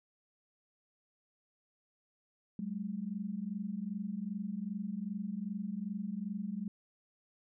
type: tone pair together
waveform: sine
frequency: 189.55 / 212.1 Hz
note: F#3 / G#3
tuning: +42 / +37 cents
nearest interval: major second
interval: 195 cents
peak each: -39 / -38 dBFS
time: 2.59-6.68 s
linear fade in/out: 2 ms
effects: none